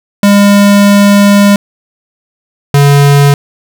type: tone pair in turn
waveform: square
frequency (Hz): 202.2 / 142.15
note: G#3 / C#3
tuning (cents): -46 / +44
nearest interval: tritone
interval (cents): 610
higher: first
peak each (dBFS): -3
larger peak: neither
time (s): 0.23-1.56 / 2.74-3.34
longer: first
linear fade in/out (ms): 2
effects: 7-bit